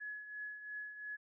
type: tone with tremolo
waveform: sine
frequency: 1694 Hz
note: G#6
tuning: 34 cents sharp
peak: -40 dBFS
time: 0-1.17 s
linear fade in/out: 20 ms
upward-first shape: triangle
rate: 2.9 Hz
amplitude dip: 65%
effects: none